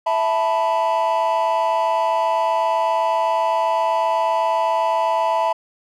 triangle chord, E suspended fourth, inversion none, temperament equal, 659.3 / 880 / 987.8 Hz, E5 / A5 / B5, 0 / 0 / 0 cents, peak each -18 dBFS, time 0.06-5.53 s, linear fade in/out 10 ms, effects tanh soft clip ceiling -10 dBFS

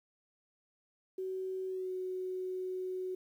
sine tone with pitch glide, 376.3 to 370.5 Hz, F#4 to F#4, +29 to +2 cents, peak -35 dBFS, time 1.18-3.15 s, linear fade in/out 5 ms, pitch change -27 cents, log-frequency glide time 1.66-1.91 s, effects 11-bit

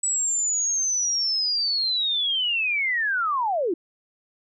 sine linear sweep, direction down, 7902 to 310 Hz, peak -21 dBFS, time 0.03-3.74 s, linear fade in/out 5 ms, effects none

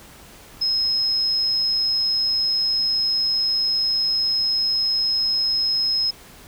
sine tone, 5140 Hz, E8, 45 cents flat, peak -18 dBFS, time 0.61-6.11 s, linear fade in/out 10 ms, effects pink hiss -45 dBFS RMS until 6.47 s

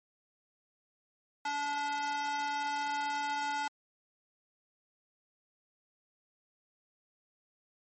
square tone with high-pass filter, 288.8 Hz, D4, 29 cents flat, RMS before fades -34 dBFS, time 1.45-3.68 s, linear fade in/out 5 ms, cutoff 930 Hz, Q 2.2, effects MP3 32 kbps

